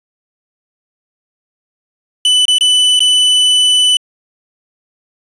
45% pulse tone with dropouts, 2993 Hz, F#7, 19 cents sharp, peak -7 dBFS, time 2.25-3.97 s, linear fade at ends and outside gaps 2 ms, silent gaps 2.454-2.481 / 2.584-2.609 / 2.993-3.004 s, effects resampled to 22050 Hz

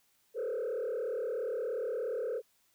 sine tone with frequency modulation, 475.2 Hz, A#4, 33 cents sharp, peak -30 dBFS, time 0.34-2.42 s, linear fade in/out 50 ms, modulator 37 Hz, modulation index 1.5, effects tanh soft clip ceiling -30 dBFS + white hiss -71 dBFS RMS until 2.74 s

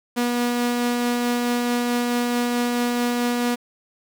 sawtooth tone with tremolo, 241.8 Hz, B3, 36 cents flat, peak -15 dBFS, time 0.16-3.56 s, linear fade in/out 20 ms, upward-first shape triangle, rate 4.6 Hz, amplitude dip 25%, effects 7-bit

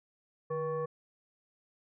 sine tone with frequency modulation, 481.4 Hz, B4, 44 cents flat, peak -31 dBFS, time 0.5-0.86 s, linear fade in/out 10 ms, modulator 633 Hz, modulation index 0.79, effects none

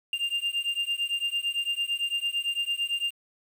triangle beating tone pair, 2794 / 2802.9 Hz, F7 / F7, 0 / +6 cents, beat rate 8.9 Hz, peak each -28 dBFS, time 0.13-3.11 s, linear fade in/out 2 ms, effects 9-bit

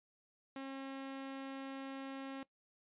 sawtooth tone, 270 Hz, C#4, 45 cents flat, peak -39 dBFS, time 0.56-2.43 s, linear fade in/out 2 ms, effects noise-tail reverb RT60 0.1 s tail -19 dB re dry + resampled to 8000 Hz

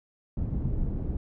pink low-pass noise, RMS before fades -29 dBFS, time 0.37-1.17 s, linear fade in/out 2 ms, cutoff 210 Hz, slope 12 dB/octave, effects none

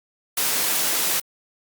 white noise, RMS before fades -22 dBFS, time 0.37-1.2 s, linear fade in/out 5 ms, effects high-pass 200 Hz 12 dB/octave + Opus 48 kbps

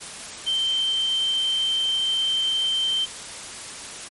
sine tone in noise, 3120 Hz, G7, 9 cents flat, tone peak -20 dBFS, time 0.46-3.06 s, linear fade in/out 20 ms, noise white, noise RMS -36 dBFS, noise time 0-4.09 s, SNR +13 dB, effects MP3 48 kbps

